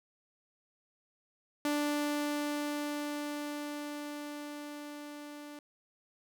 sawtooth tone with level ramp, 293.7 Hz, D4, in tune, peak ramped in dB -25 to -41 dBFS, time 1.65-5.59 s, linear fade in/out 2 ms, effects none

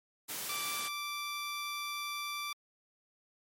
white high-pass noise, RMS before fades -39 dBFS, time 0.28-0.89 s, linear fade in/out 20 ms, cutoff 120 Hz, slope 24 dB/octave
15% pulse tone, 1171 Hz, D6, 5 cents flat, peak -30 dBFS, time 0.49-2.53 s, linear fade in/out 5 ms
effects MP3 64 kbps

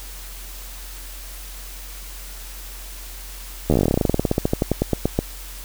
slowing click train, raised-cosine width 2 ms, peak -4 dBFS, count 30, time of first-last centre 3.7-5.19 s, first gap 12 ms, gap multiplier 1.09, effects added 44 Hz sine -35 dBFS peak until 5.64 s + white hiss -39 dBFS RMS until 5.64 s

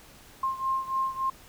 sine beating tone pair, 1060 / 1063.5 Hz, C6 / C6, +22 / +28 cents, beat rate 3.5 Hz, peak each -28 / -31 dBFS, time 0.43-1.3 s, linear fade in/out 5 ms, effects pink hiss -52 dBFS RMS until 1.48 s

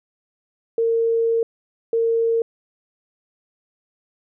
sine tone bursts at uneven times, 458 Hz, A#4, 31 cents flat, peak -16 dBFS, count 2, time 0.78-1.43 / 1.93-2.42 s, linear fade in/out 2 ms, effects none

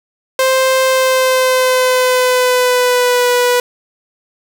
sawtooth tone with pitch glide, 523.3 to 491.1 Hz, C5 to B4, 0 to -10 cents, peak -6 dBFS, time 0.39-3.6 s, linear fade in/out 2 ms, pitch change -110 cents, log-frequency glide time 0.83-3.3 s, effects none

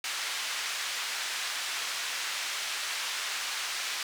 pink band-pass noise, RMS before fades -34 dBFS, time 0.04-4.03 s, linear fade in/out 2 ms, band 1600 to 6900 Hz, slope 12 dB/octave, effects none

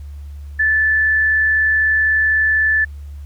sine tone with frequency modulation, 1748 Hz, A6, 12 cents flat, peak -12 dBFS, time 0.59-2.85 s, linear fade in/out 10 ms, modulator 39.9 Hz, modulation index 0.41, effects added 72 Hz sine -29 dBFS peak until 3.25 s + pink hiss -55 dBFS RMS until 3.25 s

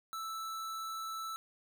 square tone, 1318.5 Hz, E6, in tune, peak -39 dBFS, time 0.13-1.36 s, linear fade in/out 0 ms, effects none

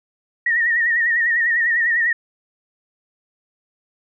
sine tone with vibrato, 1864 Hz, A#6, 1 cent flat, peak -15 dBFS, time 0.46-2.13 s, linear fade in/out 5 ms, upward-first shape sine, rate 10 Hz, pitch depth 72 cents each way, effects none

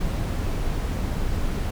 brown noise, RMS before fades -25 dBFS, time 0-1.71 s, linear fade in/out 10 ms, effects none

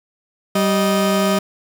30% pulse tone pair together, 193.98 / 623 Hz, G3 / D#5, -18 / +2 cents, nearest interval octave + minor sixth, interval 2020 cents, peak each -14 / -16 dBFS, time 0.55-1.39 s, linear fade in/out 5 ms, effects 8-bit

